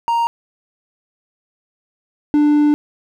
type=tone pair in turn; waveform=triangle; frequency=932.3 / 296 Hz; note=A#5 / D4; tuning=0 / +14 cents; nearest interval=octave + minor sixth; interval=1986 cents; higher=first; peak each=-12 / -8 dBFS; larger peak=second; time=0.08-0.27 / 2.34-2.74 s; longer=second; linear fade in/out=0 ms; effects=none